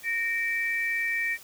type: tone pair together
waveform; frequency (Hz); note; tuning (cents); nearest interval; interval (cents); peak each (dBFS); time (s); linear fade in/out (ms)
sine; 1846 / 2323; A#6 / D7; -17 / -20; major third; 397; -28; 0.03-1.38; 50
effects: white hiss -49 dBFS RMS until 1.43 s